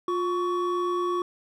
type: tone pair together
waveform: triangle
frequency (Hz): 353.7 / 1122.9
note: F4 / C#6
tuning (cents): +22 / +22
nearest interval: octave + minor sixth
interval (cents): 2000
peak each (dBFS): -24 / -26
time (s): 0.08-1.22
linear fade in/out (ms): 2
effects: none